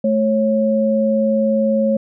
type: tone pair together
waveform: sine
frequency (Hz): 217.5 / 548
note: A3 / C#5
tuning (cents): -20 / -20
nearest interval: octave + major third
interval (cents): 1600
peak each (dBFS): -16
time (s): 0.04-1.97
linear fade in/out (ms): 5
effects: none